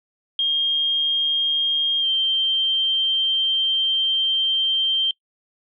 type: tone with pitch glide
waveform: sine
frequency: 3226 to 3145 Hz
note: G7 to G7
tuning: +49 to +5 cents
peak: -17 dBFS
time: 0.39-5.11 s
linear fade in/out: 2 ms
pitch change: -44 cents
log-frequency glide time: 2-2.06 s
effects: noise-tail reverb RT60 0.1 s tail -22 dB re dry